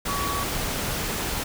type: tone in noise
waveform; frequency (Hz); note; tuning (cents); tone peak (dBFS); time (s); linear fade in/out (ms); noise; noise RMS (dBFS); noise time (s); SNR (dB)
sine; 1130; C#6; +33; -28; 0.08-0.44; 10; pink; -28; 0.05-1.44; -3
effects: none